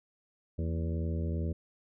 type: harmonic tone with a mistuned harmonic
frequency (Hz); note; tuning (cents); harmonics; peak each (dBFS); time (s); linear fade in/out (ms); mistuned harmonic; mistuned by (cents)
82.41; E2; 0; 1 / 2 / 3 / 4 / 5 / 6 / 7; -31 / -37 / -41 / -43 / -45 / -47 / -48; 0.58-1.53; 10; 3; -89
effects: none